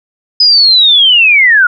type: linear sweep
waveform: sine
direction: down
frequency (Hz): 5040 to 1396.9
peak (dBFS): -3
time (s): 0.4-1.67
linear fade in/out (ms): 5
effects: none